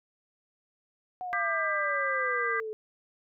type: exponential sweep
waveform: sine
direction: down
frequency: 740 to 427.4 Hz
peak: -33 dBFS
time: 1.21-2.73 s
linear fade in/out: 0 ms
type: harmonic tone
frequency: 398.2 Hz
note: G4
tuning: 27 cents sharp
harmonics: 3 / 4 / 5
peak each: -31 / -31 / -32 dBFS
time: 1.33-2.6 s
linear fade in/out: 0 ms
effects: none